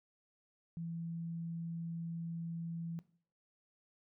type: tone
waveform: sine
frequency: 167 Hz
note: E3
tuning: 23 cents sharp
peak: -39 dBFS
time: 0.77-2.99 s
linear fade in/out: 0 ms
effects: noise-tail reverb RT60 0.5 s tail -18 dB re dry